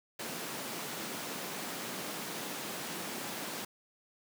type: high-pass noise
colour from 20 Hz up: pink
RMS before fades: -40 dBFS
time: 0.19-3.65 s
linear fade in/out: 5 ms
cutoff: 170 Hz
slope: 24 dB/octave
effects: none